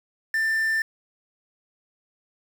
triangle tone with quantisation, 1782 Hz, A6, 22 cents sharp, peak -19 dBFS, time 0.34-0.82 s, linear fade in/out 2 ms, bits 7, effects none

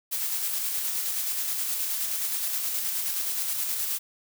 blue noise with tremolo, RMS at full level -28 dBFS, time 0.11-3.99 s, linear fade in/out 20 ms, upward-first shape square, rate 9.5 Hz, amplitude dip 25%, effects none

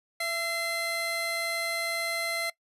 30% pulse tone pair together, 669 / 2069 Hz, E5 / C7, +25 / -20 cents, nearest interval octave + minor sixth, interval 1955 cents, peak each -31 / -27 dBFS, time 0.2-2.5 s, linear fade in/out 5 ms, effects noise-tail reverb RT60 0.1 s tail -20 dB re dry + resampled to 32000 Hz

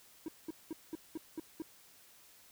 triangle tone bursts, 319.6 Hz, D#4, 47 cents sharp, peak -35 dBFS, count 7, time 0.26-1.621 s, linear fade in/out 2 ms, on 23 ms, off 200 ms, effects white hiss -61 dBFS RMS until 2.51 s

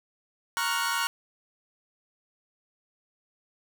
sawtooth chord, Gb major seventh, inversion first, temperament equal, 932.3 / 1108.7 / 1396.9 / 1480 Hz, Bb5 / Db6 / F6 / Gb6, 0 / 0 / 0 / 0 cents, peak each -28 dBFS, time 0.57-1.07 s, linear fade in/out 0 ms, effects none

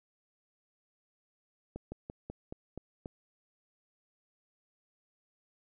slowing click train, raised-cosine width 2 ms, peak -27 dBFS, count 7, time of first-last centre 1.76-3.058 s, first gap 160 ms, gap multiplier 1.12, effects none

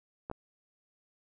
clicks, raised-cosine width 1 ms, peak -24 dBFS, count 2, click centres 0.299 / 0.314 s, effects none

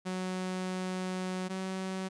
sawtooth tone pair in turn, 185 / 188.78 Hz, F#3 / F#3, 0 / +35 cents, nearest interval unison, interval 35 cents, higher second, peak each -29 / -30 dBFS, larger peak first, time 0.05-1.49 / 1.49-2.09 s, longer first, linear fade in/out 20 ms, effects resampled to 22050 Hz

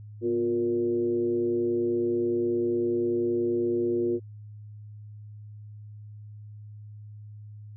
sine tone with frequency modulation, 355.6 Hz, F4, 31 cents sharp, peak -23 dBFS, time 0.21-4.2 s, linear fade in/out 50 ms, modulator 110 Hz, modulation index 0.69, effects added 105 Hz sine -41 dBFS peak until 7.76 s

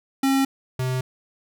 square tone pair in turn, 270 / 128.68 Hz, C#4 / C3, -45 / -28 cents, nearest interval octave + minor second, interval 1283 cents, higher first, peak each -18 / -23 dBFS, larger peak first, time 0.23-0.45 / 0.79-1.01 s, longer neither, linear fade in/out 5 ms, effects none

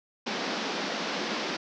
pink band-pass noise, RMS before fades -32 dBFS, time 0.26-1.57 s, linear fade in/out 10 ms, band 190 to 5700 Hz, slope 48 dB/octave, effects none

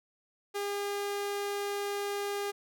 sawtooth tone, 404.8 Hz, G#4, 44 cents flat, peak -28 dBFS, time 0.54-2.52 s, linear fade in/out 20 ms, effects none

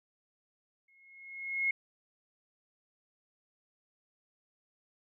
sine tone with exponential growth, 2164 Hz, C#7, 42 cents flat, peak -25 dBFS, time 0.88-1.71 s, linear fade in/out 5 ms, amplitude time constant 180 ms, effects none

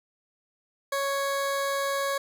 20% pulse tone, 554.4 Hz, C#5, in tune, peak -21 dBFS, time 0.92-2.18 s, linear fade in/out 5 ms, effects none

